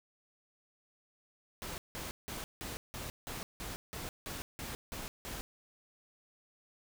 pink noise bursts, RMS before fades -42 dBFS, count 12, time 1.62-5.41 s, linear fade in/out 0 ms, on 160 ms, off 170 ms, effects none

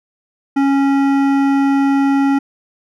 triangle tone with hard clipping, 276 Hz, C#4, 7 cents flat, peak -13 dBFS, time 0.56-2.39 s, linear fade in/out 10 ms, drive 17 dB, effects none

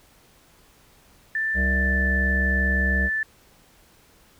sine tone with pitch glide, 1770 to 1756.8 Hz, A6 to A6, +10 to -3 cents, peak -22 dBFS, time 1.35-3.23 s, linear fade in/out 2 ms, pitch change -13 cents, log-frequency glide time 1.65-2.01 s
harmonic tone, 65.9 Hz, C2, 13 cents sharp, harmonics 1 / 3 / 5 / 7 / 9 / 10, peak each -22 / -28 / -40 / -38 / -37 / -41 dBFS, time 1.54-3.1 s, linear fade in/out 50 ms
effects pink hiss -56 dBFS RMS until 4.39 s

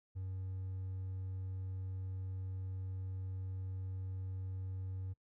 triangle tone with hard clipping, 94.2 Hz, F#2, 32 cents sharp, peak -40 dBFS, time 0.15-5.14 s, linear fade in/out 20 ms, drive 5 dB, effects noise-tail reverb RT60 0.1 s tail -22 dB re dry

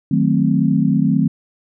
sine chord, D# diminished seventh, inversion none, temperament equal, 155.56 / 185 / 220 / 261.6 Hz, D#3 / F#3 / A3 / C4, 0 / 0 / 0 / 0 cents, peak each -18 dBFS, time 0.11-1.28 s, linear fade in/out 5 ms, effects none

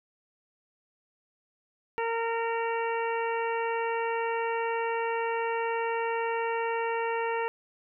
harmonic tone, 459.5 Hz, A#4, 25 cents flat, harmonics 1 / 2 / 3 / 4 / 5 / 6, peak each -30 / -31 / -39 / -38 / -41 / -41 dBFS, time 1.98-7.48 s, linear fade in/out 0 ms, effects none

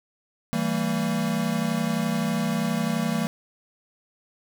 square chord, E diminished, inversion none, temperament equal with one note detuned, 164.81 / 196 / 228 Hz, E3 / G3 / Bb3, 0 / 0 / -38 cents, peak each -29 / -29 / -27 dBFS, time 0.53-3.27 s, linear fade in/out 0 ms, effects none

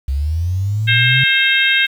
sine linear sweep, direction up, 65 to 132.8 Hz, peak -15 dBFS, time 0.08-1.24 s, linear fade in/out 5 ms
harmonic tone, 532 Hz, C5, 29 cents sharp, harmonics 3 / 4 / 5 / 6 / 7, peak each -16 / -17 / -18 / -19 / -19 dBFS, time 0.87-1.87 s, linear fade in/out 20 ms
effects 7-bit

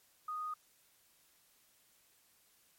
sine tone with quantisation, 1240 Hz, D#6, 6 cents flat, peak -37 dBFS, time 0.28-0.54 s, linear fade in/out 5 ms, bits 11, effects white hiss -69 dBFS RMS until 2.78 s + MP3 64 kbps

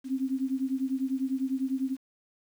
sine beating tone pair, 261.6 / 271.6 Hz, C4 / C#4, 0 / -35 cents, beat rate 10 Hz, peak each -29 / -31 dBFS, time 0.04-1.97 s, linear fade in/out 50 ms, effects 9-bit

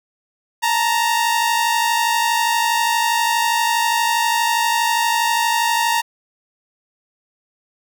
sawtooth tone pair together, 882 / 934.4 Hz, A5 / A#5, +4 / +4 cents, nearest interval minor second, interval 100 cents, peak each -18 / -13 dBFS, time 0.62-6.02 s, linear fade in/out 20 ms, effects none

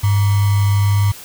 sine tone with sample-and-hold, 101 Hz, G#2, 48 cents flat, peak -11 dBFS, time 0.03-1.12 s, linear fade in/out 10 ms, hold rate 1050 Hz, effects white hiss -36 dBFS RMS until 1.24 s

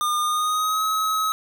square tone with pitch glide, 1212 to 1279.6 Hz, D#6 to D#6, -46 to +48 cents, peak -21 dBFS, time 0.01-1.32 s, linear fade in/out 0 ms, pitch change +94 cents, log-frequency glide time 0.21-0.84 s, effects 9-bit

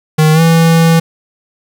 square tone with pitch glide, 155.56 to 164.81 Hz, D#3 to E3, 0 to 0 cents, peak -6 dBFS, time 0.18-1 s, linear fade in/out 10 ms, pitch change +100 cents, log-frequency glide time 0.33-0.41 s, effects 7-bit

